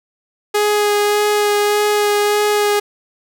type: tone with vibrato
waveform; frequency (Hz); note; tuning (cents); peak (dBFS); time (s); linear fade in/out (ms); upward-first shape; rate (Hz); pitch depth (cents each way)
sawtooth; 415.3; G#4; 0; -9; 0.54-2.8; 10; sine; 1.7; 11
effects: none